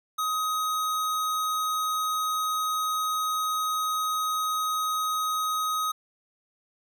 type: tone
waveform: square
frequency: 1259 Hz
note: D#6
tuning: 20 cents sharp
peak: -26 dBFS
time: 0.18-5.92 s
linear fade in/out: 10 ms
effects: none